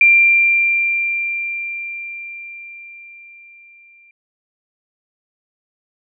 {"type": "tone with exponential decay", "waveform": "sine", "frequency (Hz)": 2374, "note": "D7", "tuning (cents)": 18, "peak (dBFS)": -6, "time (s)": [0.01, 4.11], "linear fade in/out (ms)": 2, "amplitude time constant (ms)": 890, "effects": []}